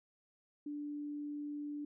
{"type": "tone", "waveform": "sine", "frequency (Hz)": 293.1, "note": "D4", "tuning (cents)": -3, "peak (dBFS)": -39, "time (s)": [0.66, 1.85], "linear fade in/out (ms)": 5, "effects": []}